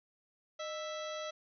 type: harmonic tone with a mistuned harmonic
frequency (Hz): 659.3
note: E5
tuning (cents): 0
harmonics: 1 / 2 / 3 / 4 / 5 / 6 / 7 / 8 / 9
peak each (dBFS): -40 / -45 / -50 / -54 / -49 / -51 / -60 / -61 / -53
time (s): 0.59-1.31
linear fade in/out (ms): 10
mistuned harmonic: 1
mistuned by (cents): -120
effects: none